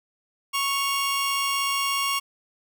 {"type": "tone pair together", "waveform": "sawtooth", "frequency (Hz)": [1106.3, 2794], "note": ["C#6", "F7"], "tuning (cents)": [-4, 0], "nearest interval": "octave + major third", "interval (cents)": 1604, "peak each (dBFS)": [-21, -24], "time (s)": [0.53, 2.2], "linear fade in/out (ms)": 20, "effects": []}